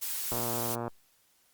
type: noise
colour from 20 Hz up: blue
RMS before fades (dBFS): -34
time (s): 0.01-0.76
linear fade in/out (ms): 20
type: click train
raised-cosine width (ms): 1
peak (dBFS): -21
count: 67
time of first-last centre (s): 0.32-0.879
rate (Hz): 118
effects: white hiss -67 dBFS RMS until 1.53 s + Opus 48 kbps